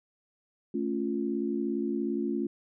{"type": "chord", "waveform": "sine", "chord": "A augmented", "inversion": "none", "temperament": "equal", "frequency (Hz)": [220, 277.2, 349.2], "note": ["A3", "C#4", "E#4"], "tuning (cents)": [0, 0, 0], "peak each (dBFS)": -32, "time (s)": [0.74, 2.47], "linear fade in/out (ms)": 5, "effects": []}